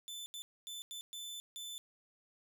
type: tone bursts at uneven times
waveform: sawtooth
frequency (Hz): 3520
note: A7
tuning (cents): 0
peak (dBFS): -40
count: 6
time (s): 0.08-0.26 / 0.34-0.42 / 0.67-0.82 / 0.91-1.01 / 1.13-1.4 / 1.56-1.78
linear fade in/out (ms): 0
effects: none